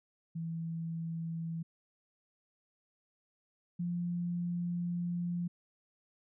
sine tone pair in turn, 164.81 / 174.18 Hz, E3 / F3, 0 / -4 cents, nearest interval minor second, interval 96 cents, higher second, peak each -35 / -32 dBFS, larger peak second, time 0.35-1.63 / 3.79-5.48 s, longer second, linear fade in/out 10 ms, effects none

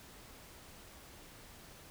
silence, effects pink hiss -55 dBFS RMS until 1.9 s

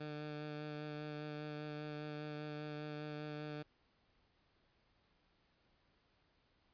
15% pulse tone with vibrato, 150.2 Hz, D3, 39 cents sharp, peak -37 dBFS, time 0-3.63 s, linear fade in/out 10 ms, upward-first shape sine, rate 5 Hz, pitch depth 13 cents each way, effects pink hiss -75 dBFS RMS until 6.73 s + resampled to 11025 Hz

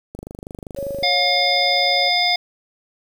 click train, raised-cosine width 2 ms, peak -19 dBFS, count 23, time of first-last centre 0.15-1.026 s, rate 25.1 Hz
sine tone, 555 Hz, C#5, 2 cents sharp, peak -24 dBFS, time 0.76-2.1 s, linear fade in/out 20 ms
harmonic tone, 713 Hz, F5, 36 cents sharp, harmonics 1 / 3 / 5 / 7, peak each -21 / -21 / -21 / -20 dBFS, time 1.03-2.36 s, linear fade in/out 5 ms
effects 7-bit

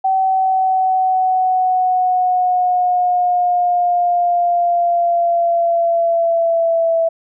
sine linear sweep, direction down, 765 to 659.3 Hz, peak -12 dBFS, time 0.04-7.09 s, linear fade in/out 10 ms, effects none

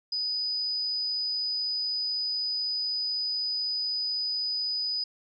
sine tone, 4978 Hz, D#8, in tune, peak -27 dBFS, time 0.12-5.04 s, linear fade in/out 5 ms, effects none

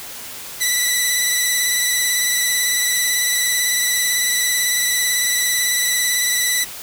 10% pulse tone with vibrato, 1975.5 Hz, B6, in tune, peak -7 dBFS, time 0.6-6.65 s, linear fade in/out 20 ms, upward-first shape sine, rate 18 Hz, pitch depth 25 cents each way, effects white hiss -33 dBFS RMS until 6.82 s

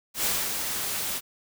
white noise with ADSR envelope, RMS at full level -25 dBFS, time 0.14-1.21 s, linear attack 98 ms, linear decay 250 ms, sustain -5 dB, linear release 45 ms, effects none

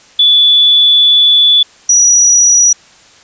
sine tone pair in turn, 3453 / 5832 Hz, A7 / F#8, -33 / -26 cents, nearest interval major sixth, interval 907 cents, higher second, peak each -4 dBFS, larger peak neither, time 0.19-1.63 / 1.89-2.73 s, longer first, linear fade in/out 5 ms, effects white hiss -42 dBFS RMS until 3.23 s + resampled to 16000 Hz

